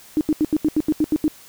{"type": "tone bursts", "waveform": "sine", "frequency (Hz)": 306.7, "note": "D#4", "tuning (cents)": -25, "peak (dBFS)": -14, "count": 10, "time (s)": [0.17, 1.28], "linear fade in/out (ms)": 0, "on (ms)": 39, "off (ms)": 80, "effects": ["white hiss -46 dBFS RMS until 1.48 s"]}